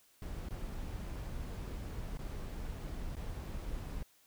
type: noise with dropouts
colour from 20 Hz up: brown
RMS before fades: -41 dBFS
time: 0.22-4.03 s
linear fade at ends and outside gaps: 2 ms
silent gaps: 0.488-0.506 / 2.174-2.19 / 3.154-3.166 s
effects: white hiss -67 dBFS RMS until 4.26 s